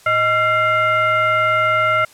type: tone with frequency modulation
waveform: sine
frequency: 1365 Hz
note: F6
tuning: 40 cents flat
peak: -13 dBFS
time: 0.06-2.05 s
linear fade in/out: 5 ms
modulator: 739 Hz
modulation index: 1
effects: white hiss -47 dBFS RMS until 2.13 s + low-pass 11000 Hz 12 dB/octave